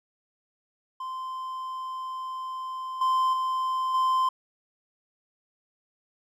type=tone with level steps; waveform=triangle; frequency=1038 Hz; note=C6; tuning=14 cents flat; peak=-30 / -19 / -23 / -19 dBFS; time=1-4.29 s; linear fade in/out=5 ms; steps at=3.01 / 3.33 / 3.94 s; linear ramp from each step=5 ms; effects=none